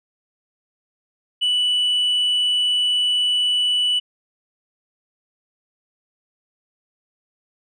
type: tone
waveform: sine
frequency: 2964 Hz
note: F#7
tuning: 2 cents sharp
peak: -14 dBFS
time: 1.41-4 s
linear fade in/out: 20 ms
effects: tanh soft clip ceiling -15 dBFS